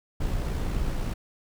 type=noise with amplitude modulation; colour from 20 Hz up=brown; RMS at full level=-26 dBFS; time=0.2-1.14 s; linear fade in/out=10 ms; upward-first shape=sine; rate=60.5 Hz; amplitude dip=35%; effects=none